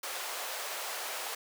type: high-pass noise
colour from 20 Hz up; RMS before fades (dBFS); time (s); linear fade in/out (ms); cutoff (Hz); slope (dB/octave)
pink; -38; 0.03-1.35; 5; 540; 24
effects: none